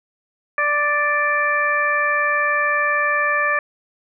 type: harmonic tone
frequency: 587.3 Hz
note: D5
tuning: in tune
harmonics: 1 / 2 / 3 / 4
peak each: -25 / -21 / -19 / -25 dBFS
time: 0.58-3.59 s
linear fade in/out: 2 ms
effects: none